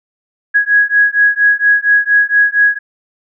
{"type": "beating tone pair", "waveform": "sine", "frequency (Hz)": [1660, 1664.3], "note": ["G#6", "G#6"], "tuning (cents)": [-1, 3], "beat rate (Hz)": 4.3, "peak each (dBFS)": -11, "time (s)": [0.54, 2.79], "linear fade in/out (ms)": 20, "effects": []}